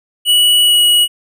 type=tone with pitch glide; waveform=square; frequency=2938 to 2914 Hz; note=F#7 to F#7; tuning=-13 to -27 cents; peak=-8 dBFS; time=0.25-1.08 s; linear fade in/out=50 ms; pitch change=-14 cents; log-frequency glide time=0.63-0.8 s; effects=none